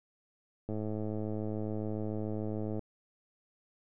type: click train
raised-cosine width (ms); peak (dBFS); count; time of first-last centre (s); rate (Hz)
2; -24; 226; 0.69-2.793; 107
effects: none